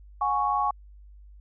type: chord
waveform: sine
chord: F# suspended second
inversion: none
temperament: equal with one note detuned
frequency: 727.3 / 830.6 / 1108.7 Hz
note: F#5 / G#5 / C#6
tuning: -30 / 0 / 0 cents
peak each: -31 / -26 / -25 dBFS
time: 0.21-0.71 s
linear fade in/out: 5 ms
effects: added 50 Hz sine -46 dBFS peak until 1.4 s